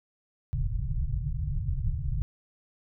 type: low-pass noise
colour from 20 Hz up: pink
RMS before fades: -29 dBFS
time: 0.53-2.22 s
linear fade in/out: 0 ms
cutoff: 150 Hz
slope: 96 dB/octave
effects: none